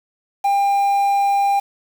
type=tone with quantisation; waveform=triangle; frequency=799 Hz; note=G5; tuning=33 cents sharp; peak=-12 dBFS; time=0.44-1.6 s; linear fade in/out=10 ms; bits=6; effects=none